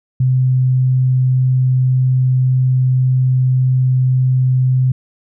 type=tone; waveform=sine; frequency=128.7 Hz; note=C3; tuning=28 cents flat; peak=-10 dBFS; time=0.2-4.92 s; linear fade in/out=5 ms; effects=none